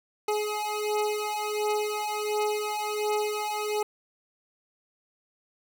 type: beating tone pair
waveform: 25% pulse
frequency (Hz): 420.9 / 422.3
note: G#4 / G#4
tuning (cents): +23 / +29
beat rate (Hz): 1.4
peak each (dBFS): -26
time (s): 0.28-3.83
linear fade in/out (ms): 5
effects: none